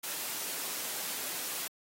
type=noise; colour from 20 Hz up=white; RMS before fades=-37 dBFS; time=0.03-1.68 s; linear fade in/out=10 ms; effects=high-pass 200 Hz 12 dB/octave + AAC 48 kbps